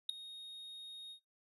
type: tone with ADSR envelope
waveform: triangle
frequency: 3726 Hz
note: A#7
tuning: 2 cents flat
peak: -26 dBFS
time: 0.09-1.2 s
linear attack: 5 ms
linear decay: 4 ms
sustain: -19 dB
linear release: 87 ms
effects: noise-tail reverb RT60 0.2 s tail -25 dB re dry + resampled to 32000 Hz